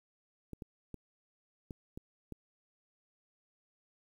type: clicks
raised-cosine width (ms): 3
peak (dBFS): -30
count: 6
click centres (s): 0.533 / 0.622 / 0.943 / 1.708 / 1.975 / 2.323
effects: 10-bit